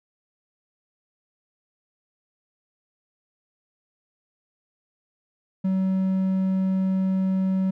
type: tone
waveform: triangle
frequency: 189.4 Hz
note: F#3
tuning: 41 cents sharp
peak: -18 dBFS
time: 5.64-7.71 s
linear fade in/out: 10 ms
effects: none